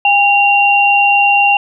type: tone pair together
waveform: sine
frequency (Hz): 808 / 2764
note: G#5 / F7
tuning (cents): -48 / -19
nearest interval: octave + major sixth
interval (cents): 2129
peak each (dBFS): -10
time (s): 0.05-1.57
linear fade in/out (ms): 2
effects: none